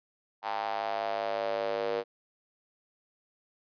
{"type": "tone with high-pass filter sweep", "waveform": "square", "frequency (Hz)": 52.6, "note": "G#1", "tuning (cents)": 23, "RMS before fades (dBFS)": -32, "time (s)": [0.42, 2.04], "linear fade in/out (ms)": 50, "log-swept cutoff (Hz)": [840, 480], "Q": 5, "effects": ["resampled to 11025 Hz"]}